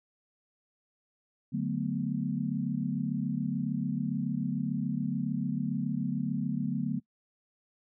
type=chord; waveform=sine; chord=B minor seventh; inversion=first; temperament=equal; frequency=146.83 / 185 / 220 / 246.9 Hz; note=D3 / F#3 / A3 / B3; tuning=0 / 0 / 0 / 0 cents; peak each=-34 dBFS; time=1.52-7 s; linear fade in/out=20 ms; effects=noise-tail reverb RT60 0.1 s tail -23 dB re dry